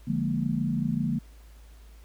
sine chord, Bb dominant seventh, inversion first, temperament equal, 146.83 / 174.61 / 207.7 / 233.1 Hz, D3 / F3 / Ab3 / Bb3, 0 / 0 / 0 / 0 cents, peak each -30 / -31 / -31 / -29 dBFS, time 0.07-1.19 s, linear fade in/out 10 ms, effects added 54 Hz sine -47 dBFS peak until 2.04 s + pink hiss -60 dBFS RMS until 2.04 s

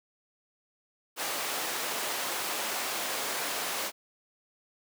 pink high-pass noise, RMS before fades -33 dBFS, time 1.16-3.92 s, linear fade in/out 50 ms, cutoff 510 Hz, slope 12 dB/octave, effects none

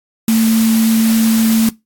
sine tone in noise, 224 Hz, A3, 31 cents sharp, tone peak -9 dBFS, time 0.28-1.69 s, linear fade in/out 2 ms, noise white, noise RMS -22 dBFS, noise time 0.28-1.69 s, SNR +10 dB, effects noise-tail reverb RT60 0.2 s tail -20 dB re dry + AAC 64 kbps

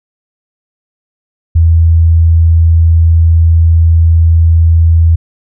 sine tone, 82.41 Hz, E2, in tune, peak -3 dBFS, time 1.55-5.16 s, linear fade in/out 10 ms, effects none

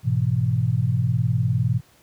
sine chord, E major, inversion first, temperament equal, 103.83 / 123.47 / 164.81 Hz, G#2 / B2 / E3, 0 / 0 / 0 cents, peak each -23 / -20 / -26 dBFS, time 0.03-1.81 s, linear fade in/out 50 ms, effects pink hiss -56 dBFS RMS until 2.02 s + high-pass 60 Hz 12 dB/octave

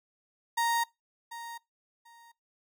35% pulse tone with echo, 932.3 Hz, A#5, in tune, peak -24 dBFS, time 0.57-0.84 s, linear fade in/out 10 ms, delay 740 ms, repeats 2, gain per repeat -14 dB, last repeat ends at 2.32 s, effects noise-tail reverb RT60 0.2 s tail -23 dB re dry

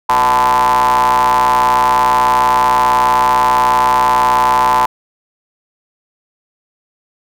square ring-modulated tone, 65.41 Hz, C2, in tune, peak -7 dBFS, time 0.09-4.86 s, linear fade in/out 5 ms, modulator 945 Hz, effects none

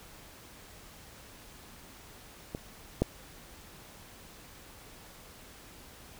clicks, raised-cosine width 2 ms, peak -22 / -11 dBFS, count 2, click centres 2.549 / 3.02 s, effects pink hiss -52 dBFS RMS until 6.19 s

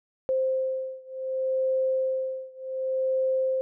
sine beating tone pair, 523.3 / 523.97 Hz, C5 / C5, 0 / +2 cents, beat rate 0.67 Hz, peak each -27 / -28 dBFS, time 0.29-3.61 s, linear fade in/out 0 ms, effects none

